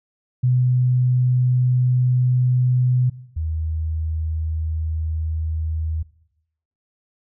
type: tone pair in turn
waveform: sine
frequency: 125.7 / 79.46 Hz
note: B2 / D#2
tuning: +31 / +37 cents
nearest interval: minor sixth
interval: 794 cents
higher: first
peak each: -14 / -21 dBFS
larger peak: first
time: 0.43-3.1 / 3.36-6.03 s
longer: neither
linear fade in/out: 10 ms
effects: noise-tail reverb RT60 0.8 s tail -19 dB re dry